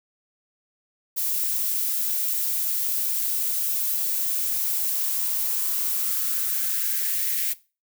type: noise with high-pass filter sweep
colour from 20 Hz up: violet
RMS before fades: -25 dBFS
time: 1.16-7.54 s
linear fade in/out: 20 ms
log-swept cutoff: 210 to 2000 Hz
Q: 3.7
effects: noise-tail reverb RT60 0.3 s tail -18 dB re dry